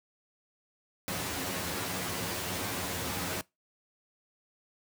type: noise with comb filter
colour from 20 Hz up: pink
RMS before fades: -34 dBFS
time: 1.08-3.41 s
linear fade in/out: 0 ms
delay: 11 ms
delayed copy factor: +0.7
effects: noise-tail reverb RT60 0.2 s tail -22 dB re dry + high-pass 100 Hz 12 dB/octave